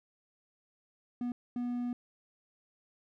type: tone bursts at uneven times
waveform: triangle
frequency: 243.6 Hz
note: B3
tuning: 24 cents flat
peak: -30 dBFS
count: 2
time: 1.21-1.32 / 1.56-1.93 s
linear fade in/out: 2 ms
effects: none